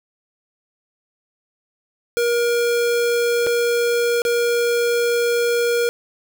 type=tone with dropouts; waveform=square; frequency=474.5 Hz; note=A#4; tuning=31 cents sharp; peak=-17 dBFS; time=2.17-5.89 s; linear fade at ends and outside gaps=0 ms; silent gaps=3.466-3.47 / 4.219-4.251 s; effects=none